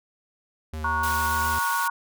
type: tone with vibrato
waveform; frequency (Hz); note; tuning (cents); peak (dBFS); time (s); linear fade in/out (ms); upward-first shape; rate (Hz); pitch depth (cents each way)
square; 77.78; D#2; 0; -31; 0.73-1.59; 5; sine; 7; 17
type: chord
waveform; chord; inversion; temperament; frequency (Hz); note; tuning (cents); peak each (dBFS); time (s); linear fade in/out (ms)
sine; F# major; first; equal with one note detuned; 932.3 / 1108.7 / 1456.2; A#5 / C#6 / F#6; 0 / 0 / -28; -27; 0.84-1.9; 5
type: high-pass noise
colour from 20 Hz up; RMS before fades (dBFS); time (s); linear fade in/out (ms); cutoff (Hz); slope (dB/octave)
white; -33; 1.03-1.88; 5; 780; 48
effects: none